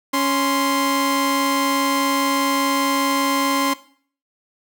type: tone pair together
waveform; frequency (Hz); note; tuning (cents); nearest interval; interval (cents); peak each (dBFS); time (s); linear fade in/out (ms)
sawtooth; 277.2 / 1043.9; C#4 / C6; 0 / -4; octave + major seventh; 2296; -16 / -17; 0.13-3.74; 10
effects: noise-tail reverb RT60 0.5 s tail -17 dB re dry